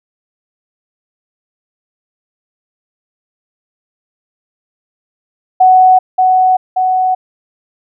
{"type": "tone with echo", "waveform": "sine", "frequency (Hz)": 744, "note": "F#5", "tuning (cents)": 9, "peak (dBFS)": -3, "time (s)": [5.6, 5.99], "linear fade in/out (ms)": 10, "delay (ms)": 580, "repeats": 2, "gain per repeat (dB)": -3, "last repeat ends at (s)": 7.15, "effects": []}